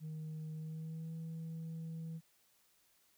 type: tone with pitch glide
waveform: sine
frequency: 156.3 to 162.56 Hz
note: D#3 to E3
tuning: +8 to -24 cents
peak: -39 dBFS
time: 0-2.21 s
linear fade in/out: 50 ms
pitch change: +68 cents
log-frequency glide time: 0.54-1.12 s
effects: tanh soft clip ceiling -40 dBFS + white hiss -72 dBFS RMS until 3.17 s